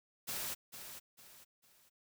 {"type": "noise with echo", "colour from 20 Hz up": "white", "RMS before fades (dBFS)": -40, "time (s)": [0.27, 0.55], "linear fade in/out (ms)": 20, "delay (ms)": 450, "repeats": 3, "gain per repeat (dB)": -9, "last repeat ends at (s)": 1.9, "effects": []}